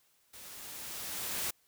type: noise with level ramp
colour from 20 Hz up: white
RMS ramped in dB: -50 to -34 dBFS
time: 0.33-1.51 s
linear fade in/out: 10 ms
effects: white hiss -70 dBFS RMS until 1.67 s